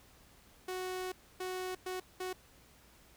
sawtooth tone bursts at uneven times, 369.4 Hz, F#4, 3 cents flat, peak -33 dBFS, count 4, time 0.68-1.12 / 1.4-1.75 / 1.86-2 / 2.2-2.33 s, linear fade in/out 5 ms, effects added 60 Hz sine -68 dBFS peak until 3.16 s + pink hiss -62 dBFS RMS until 3.16 s

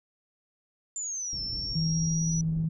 sine exponential two-way sweep, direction down then up, 7230 to 5340 to 5900 Hz, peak -31 dBFS, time 0.96-2.41 s, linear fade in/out 2 ms, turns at 1.4 s
pink low-pass noise, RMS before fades -40 dBFS, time 1.33-2.66 s, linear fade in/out 2 ms, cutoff 200 Hz, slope 12 dB/octave
sine tone, 161.1 Hz, E3, 39 cents flat, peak -25 dBFS, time 1.75-2.69 s, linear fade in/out 10 ms
effects none

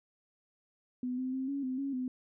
sine tone with pitch steps, 250.3 / 257.5 / 263.1 / 279.1 / 257.7 / 276 / 254.2 Hz, B3 / C4 / C4 / C#4 / C4 / C#4 / C4, +23 / -28 / +10 / +12 / -26 / -7 / -50 cents, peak -32 dBFS, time 1.03-2.08 s, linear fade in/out 2 ms, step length 150 ms, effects none

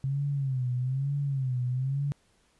sine tone with vibrato, 133.1 Hz, C3, 30 cents sharp, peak -26 dBFS, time 0.04-2.12 s, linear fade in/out 0 ms, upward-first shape sine, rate 1.1 Hz, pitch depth 120 cents each way, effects pink hiss -67 dBFS RMS until 2.59 s + resampled to 24000 Hz

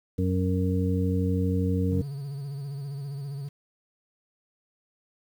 harmonic tone, 92.5 Hz, F#2, in tune, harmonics 1 / 2 / 3 / 5, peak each -25 / -28 / -30 / -32 dBFS, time 0.18-2.02 s, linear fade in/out 10 ms
triangle tone with vibrato, 140 Hz, C#3, 18 cents sharp, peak -30 dBFS, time 1.91-3.49 s, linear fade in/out 10 ms, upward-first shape sine, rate 15 Hz, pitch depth 64 cents each way
effects 9-bit

